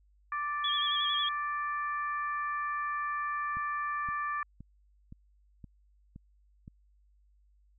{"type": "harmonic tone", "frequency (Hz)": 587.3, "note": "D5", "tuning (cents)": 0, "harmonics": [2, 3, 4], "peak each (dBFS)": [-32, -37, -47], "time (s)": [0.32, 4.43], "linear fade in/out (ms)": 2}
{"type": "tone with vibrato", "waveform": "sine", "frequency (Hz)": 3321, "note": "G#7", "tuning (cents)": -1, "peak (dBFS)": -29, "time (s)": [0.64, 1.29], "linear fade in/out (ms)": 5, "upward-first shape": "sine", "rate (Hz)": 11, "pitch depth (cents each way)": 56}
{"type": "click train", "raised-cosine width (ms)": 5, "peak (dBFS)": -34, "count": 7, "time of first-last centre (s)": [3.57, 6.679], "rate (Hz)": 1.93}
{"effects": ["added 50 Hz sine -62 dBFS peak until 7.78 s"]}